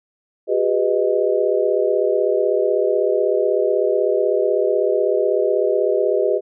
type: chord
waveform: sine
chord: G# minor seventh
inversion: third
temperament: equal with one note detuned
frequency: 370 / 406.1 / 493.9 / 622.3 Hz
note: F#4 / G#4 / B4 / D#5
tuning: 0 / -39 / 0 / 0 cents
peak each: -22 / -19 / -21 / -21 dBFS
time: 0.47-6.41 s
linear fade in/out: 50 ms
effects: none

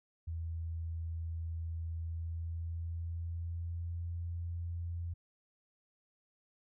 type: tone with pitch glide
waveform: sine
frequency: 82.41 to 85.41 Hz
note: E2 to F2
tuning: 0 to -38 cents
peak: -36 dBFS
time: 0.27-5.14 s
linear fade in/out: 10 ms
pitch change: +62 cents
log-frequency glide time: 1.98-4.12 s
effects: none

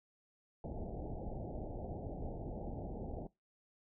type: low-pass noise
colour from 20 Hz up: pink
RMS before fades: -43 dBFS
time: 0.64-3.27 s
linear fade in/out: 2 ms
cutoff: 820 Hz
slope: 96 dB/octave
effects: noise-tail reverb RT60 0.2 s tail -21 dB re dry

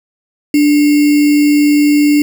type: tone with sample-and-hold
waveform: sine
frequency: 293.7 Hz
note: D4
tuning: in tune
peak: -6 dBFS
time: 0.54-2.22 s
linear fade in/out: 2 ms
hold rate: 2450 Hz
effects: none

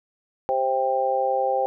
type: harmonic tone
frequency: 131.5 Hz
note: C3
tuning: 9 cents sharp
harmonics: 3 / 4 / 5 / 6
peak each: -31 / -23 / -32 / -23 dBFS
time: 0.49-1.66 s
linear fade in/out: 0 ms
effects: none

